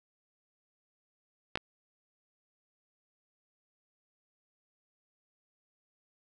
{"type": "clicks", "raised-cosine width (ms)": 0.3, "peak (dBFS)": [-14, -19], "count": 2, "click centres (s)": [1.556, 1.574], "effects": []}